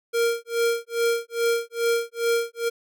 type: tone with tremolo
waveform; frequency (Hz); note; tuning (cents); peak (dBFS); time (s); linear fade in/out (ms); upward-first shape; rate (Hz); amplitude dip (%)
square; 466.2; A#4; 0; -19; 0.13-2.7; 20; sine; 2.4; 100
effects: none